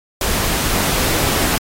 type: noise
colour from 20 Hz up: pink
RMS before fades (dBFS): -18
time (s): 0.21-1.58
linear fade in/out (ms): 2
effects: AAC 48 kbps